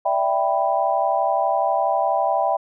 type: chord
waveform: sine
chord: E minor seventh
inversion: third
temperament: equal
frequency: 587.3 / 659.3 / 784 / 987.8 Hz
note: D5 / E5 / G5 / B5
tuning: 0 / 0 / 0 / 0 cents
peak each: -25 / -22 / -21 / -25 dBFS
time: 0.05-2.57 s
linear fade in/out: 10 ms
effects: none